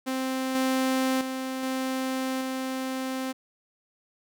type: tone with level steps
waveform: sawtooth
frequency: 261.6 Hz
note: C4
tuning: in tune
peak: -23 / -19 / -26 / -23 / -25 dBFS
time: 0.06-3.33 s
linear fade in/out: 20 ms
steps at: 0.55 / 1.21 / 1.63 / 2.41 s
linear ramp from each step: 2 ms
effects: none